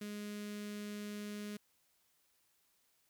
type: tone with notch filter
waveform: sawtooth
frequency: 207.7 Hz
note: G#3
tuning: in tune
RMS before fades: -44 dBFS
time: 0.01-1.57 s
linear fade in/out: 5 ms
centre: 850 Hz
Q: 0.78
effects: white hiss -75 dBFS RMS until 3.09 s